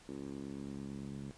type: tone with band-pass filter sweep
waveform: 10% pulse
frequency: 69 Hz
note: C#2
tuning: 7 cents flat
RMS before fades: -44 dBFS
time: 0.09-1.31 s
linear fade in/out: 0 ms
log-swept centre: 310 to 170 Hz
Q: 1.8
effects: pink hiss -60 dBFS RMS until 1.37 s + resampled to 22050 Hz